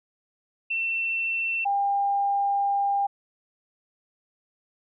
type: tone pair in turn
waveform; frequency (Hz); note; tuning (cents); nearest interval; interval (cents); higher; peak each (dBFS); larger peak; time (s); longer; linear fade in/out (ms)
sine; 2693 / 800.6; E7 / G5; +36 / +36; octave + major sixth; 2100; first; -24 / -21; second; 0.7-1.65 / 1.65-3.07; second; 10
effects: none